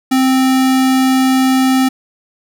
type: tone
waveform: square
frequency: 261.6 Hz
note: C4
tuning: in tune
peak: -10 dBFS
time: 0.11-1.89 s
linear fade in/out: 10 ms
effects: none